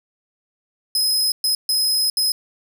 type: tone bursts at uneven times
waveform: sawtooth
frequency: 5090 Hz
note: D#8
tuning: 39 cents sharp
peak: -14 dBFS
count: 4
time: 0.95-1.32 / 1.44-1.55 / 1.69-2.1 / 2.17-2.32 s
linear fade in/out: 2 ms
effects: none